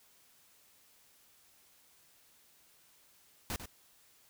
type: noise with echo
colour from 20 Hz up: pink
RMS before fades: -37 dBFS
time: 3.5-3.56 s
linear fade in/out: 0 ms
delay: 97 ms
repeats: 1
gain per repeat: -9 dB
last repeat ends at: 3.657 s
effects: white hiss -65 dBFS RMS until 4.29 s